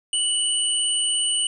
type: tone pair together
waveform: sine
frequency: 2955 / 8881 Hz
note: F#7 / C#9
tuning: -3 / +2 cents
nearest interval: octave + perfect fifth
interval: 1905 cents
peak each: -22 / -23 dBFS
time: 0.13-1.47 s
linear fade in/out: 2 ms
effects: none